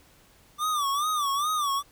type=tone with vibrato; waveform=square; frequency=1174.7 Hz; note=D6; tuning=in tune; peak=-25 dBFS; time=0.58-1.83 s; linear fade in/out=50 ms; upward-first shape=sine; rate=2.4 Hz; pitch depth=120 cents each way; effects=pink hiss -58 dBFS RMS until 1.91 s